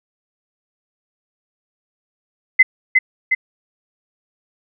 sine tone with echo, 2046 Hz, C7, 39 cents flat, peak -4 dBFS, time 2.59-2.63 s, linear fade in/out 10 ms, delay 360 ms, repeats 2, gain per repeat -4 dB, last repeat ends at 3.35 s, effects none

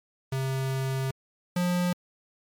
square tone pair in turn, 133.2 / 177.8 Hz, C3 / F3, +31 / +31 cents, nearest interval perfect fourth, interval 500 cents, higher second, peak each -27 / -24 dBFS, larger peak second, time 0.32-1.11 / 1.56-1.93 s, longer first, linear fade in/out 5 ms, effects MP3 96 kbps

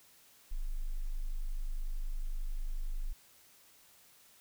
sine tone, 25.52 Hz, G#0, 29 cents flat, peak -32 dBFS, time 0.51-3.13 s, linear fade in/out 10 ms, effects white hiss -62 dBFS RMS until 4.4 s

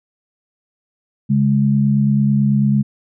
sine tone pair together, 138.62 / 207.7 Hz, C#3 / G#3, 0 / 0 cents, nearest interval perfect fifth, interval 700 cents, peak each -15 / -14 dBFS, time 1.29-2.83 s, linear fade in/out 20 ms, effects none

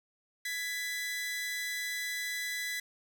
sawtooth tone pair together, 1677.1 / 1992 Hz, G#6 / B6, +16 / +14 cents, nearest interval minor third, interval 298 cents, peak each -38 / -31 dBFS, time 0.45-2.8 s, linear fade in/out 5 ms, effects none

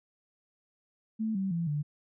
sine tone with pitch steps, 220 / 192.63 / 168.67 / 147.68 Hz, A3 / G3 / E3 / D3, 0 / -30 / +40 / +10 cents, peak -28 dBFS, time 1.19-1.83 s, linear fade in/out 20 ms, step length 160 ms, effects none

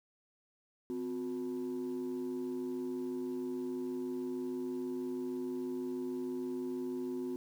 sine tone pair together, 256.6 / 362.9 Hz, C4 / F#4, -34 / -34 cents, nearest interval tritone, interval 600 cents, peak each -36 / -36 dBFS, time 0.9-7.36 s, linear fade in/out 0 ms, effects tanh soft clip ceiling -32 dBFS + 10-bit

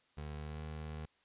25% pulse tone with pitch glide, 74.9 to 77.27 Hz, D2 to D#2, +35 to -11 cents, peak -38 dBFS, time 0.17-1.06 s, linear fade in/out 10 ms, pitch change +54 cents, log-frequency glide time 0.4-0.6 s, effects white hiss -72 dBFS RMS until 1.24 s + resampled to 8000 Hz

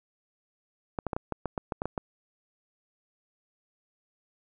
clicks, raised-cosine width 1 ms, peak -16 dBFS, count 11, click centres 0.988 / 1.067 / 1.132 / 1.165 / 1.323 / 1.457 / 1.578 / 1.722 / 1.819 / 1.856 / 1.978 s, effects none

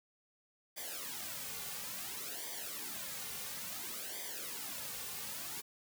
white noise with flanger, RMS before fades -43 dBFS, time 0.76-5.62 s, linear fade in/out 20 ms, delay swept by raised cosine 0.73 to 3.13 ms, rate 0.58 Hz, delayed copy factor -0.8, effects none

